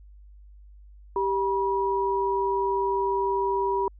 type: tone pair together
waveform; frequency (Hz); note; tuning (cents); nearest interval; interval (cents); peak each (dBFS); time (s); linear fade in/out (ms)
sine; 392.3 / 966.5; G4 / B5; +1 / -38; octave + major third; 1561; -25; 1.16-3.88; 2
effects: added 50 Hz sine -46 dBFS peak until 3.99 s